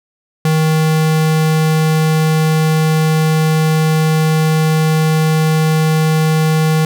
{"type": "tone", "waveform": "square", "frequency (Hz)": 157.4, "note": "D#3", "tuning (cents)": 20, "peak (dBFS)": -11, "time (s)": [0.45, 6.85], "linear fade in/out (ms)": 2, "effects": []}